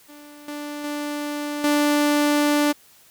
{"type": "tone with level steps", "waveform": "sawtooth", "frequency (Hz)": 293.7, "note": "D4", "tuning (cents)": 0, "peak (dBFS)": [-38, -26, -22, -13], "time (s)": [0.08, 2.73], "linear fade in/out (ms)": 20, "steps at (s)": [0.48, 0.84, 1.64], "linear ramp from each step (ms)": 2, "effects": ["white hiss -53 dBFS RMS until 3.1 s"]}